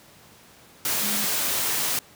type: tone in noise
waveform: sine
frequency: 207.7 Hz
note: G#3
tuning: in tune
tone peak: -33 dBFS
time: 1.03-1.25 s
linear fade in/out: 2 ms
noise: white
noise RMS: -25 dBFS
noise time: 0.85-1.99 s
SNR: -11 dB
effects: pink hiss -51 dBFS RMS until 2.15 s + high-pass 100 Hz 12 dB/octave